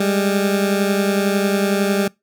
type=beating tone pair; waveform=20% pulse; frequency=197.9 / 208.9 Hz; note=G3 / G#3; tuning=+17 / +10 cents; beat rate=11 Hz; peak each=-12 / -18 dBFS; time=0-2.08 s; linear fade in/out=5 ms; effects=noise-tail reverb RT60 0.2 s tail -24 dB re dry